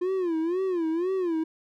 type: tone with vibrato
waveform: triangle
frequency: 349.2 Hz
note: F4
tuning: in tune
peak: -22 dBFS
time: 0.01-1.44 s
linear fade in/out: 10 ms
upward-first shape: sine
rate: 2 Hz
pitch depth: 160 cents each way
effects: none